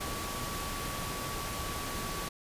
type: tone in noise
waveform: sine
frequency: 1137 Hz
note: C#6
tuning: 44 cents sharp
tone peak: -41 dBFS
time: 0-2.29 s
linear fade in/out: 10 ms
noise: pink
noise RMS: -37 dBFS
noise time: 0-2.29 s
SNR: -7 dB
effects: resampled to 32000 Hz